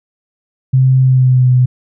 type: tone with pitch glide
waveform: sine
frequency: 130.7 to 126.25 Hz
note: C3 to B2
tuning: -1 to +39 cents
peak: -6 dBFS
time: 0.73-1.66 s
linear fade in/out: 10 ms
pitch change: -60 cents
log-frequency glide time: 1.01-1.51 s
effects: none